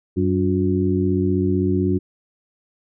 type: harmonic tone with a mistuned harmonic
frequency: 95.2 Hz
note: F#2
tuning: 50 cents sharp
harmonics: 1 / 2 / 3 / 4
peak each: -22 / -22 / -22 / -22 dBFS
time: 0.16-1.99 s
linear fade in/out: 20 ms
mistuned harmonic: 4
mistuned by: -89 cents
effects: none